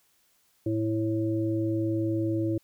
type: harmonic tone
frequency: 110 Hz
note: A2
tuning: in tune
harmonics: 1 / 3 / 5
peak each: -30 / -26 / -36 dBFS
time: 0.66-2.58 s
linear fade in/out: 5 ms
effects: white hiss -67 dBFS RMS until 2.63 s